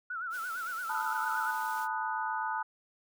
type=tone with vibrato; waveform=sine; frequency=1400 Hz; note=F6; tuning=4 cents sharp; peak=-34 dBFS; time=0.1-1.51 s; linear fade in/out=5 ms; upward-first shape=sine; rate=8.8 Hz; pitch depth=120 cents each way
type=high-pass noise; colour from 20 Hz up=white; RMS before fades=-49 dBFS; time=0.3-1.88 s; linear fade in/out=50 ms; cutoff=230 Hz; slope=12 dB/octave
type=chord; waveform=sine; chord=B dominant seventh; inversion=third; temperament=equal; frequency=880 / 987.8 / 1244.5 / 1480 Hz; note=A5 / B5 / D#6 / F#6; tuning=0 / 0 / 0 / 0 cents; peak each=-34 / -38 / -38 / -37 dBFS; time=0.89-2.63 s; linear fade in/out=10 ms
effects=none